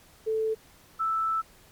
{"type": "tone pair in turn", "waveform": "sine", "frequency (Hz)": [440, 1318.5], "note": ["A4", "E6"], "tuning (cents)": [0, 0], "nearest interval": "octave + perfect fifth", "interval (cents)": 1900, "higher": "second", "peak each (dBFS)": -24, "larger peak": "neither", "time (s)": [[0.26, 0.55], [0.99, 1.42]], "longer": "second", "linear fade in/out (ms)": 20, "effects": ["pink hiss -56 dBFS RMS until 1.71 s", "MP3 96 kbps"]}